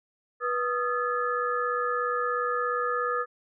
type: tone cluster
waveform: sine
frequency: 488.4 / 1243 / 1340 / 1718 Hz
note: B4 / D#6 / E6 / A6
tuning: -19 / -2 / +28 / -42 cents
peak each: -30 / -28 / -35 / -33 dBFS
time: 0.4-3.26 s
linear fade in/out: 50 ms
effects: none